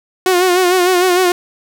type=tone with vibrato; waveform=sawtooth; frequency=363 Hz; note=F#4; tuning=33 cents flat; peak=-6 dBFS; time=0.26-1.32 s; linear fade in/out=2 ms; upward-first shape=sine; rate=6.6 Hz; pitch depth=57 cents each way; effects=none